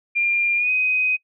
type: tone with pitch glide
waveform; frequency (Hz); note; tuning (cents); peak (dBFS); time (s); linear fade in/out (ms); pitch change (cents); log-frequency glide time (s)
sine; 2397 to 2510; D7 to D#7; +35 to +15; -17; 0.15-1.17; 20; +80; 0.57-0.7
effects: noise-tail reverb RT60 0.1 s tail -23 dB re dry